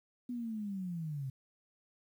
sine linear sweep, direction down, 249 to 129.2 Hz, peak -36 dBFS, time 0.29-1.3 s, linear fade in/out 5 ms, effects 11-bit

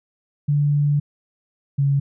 sine tone pair in turn, 145.5 / 139.81 Hz, D3 / C#3, -16 / +15 cents, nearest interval minor second, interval 69 cents, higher first, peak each -15 dBFS, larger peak neither, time 0.48-1 / 1.78-2 s, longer first, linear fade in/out 10 ms, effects none

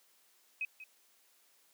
sine tone with echo, 2530 Hz, D#7, 28 cents sharp, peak -33 dBFS, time 0.61-0.65 s, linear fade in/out 2 ms, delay 190 ms, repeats 1, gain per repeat -13 dB, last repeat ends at 0.84 s, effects white hiss -68 dBFS RMS until 1.73 s + high-pass 300 Hz 12 dB/octave

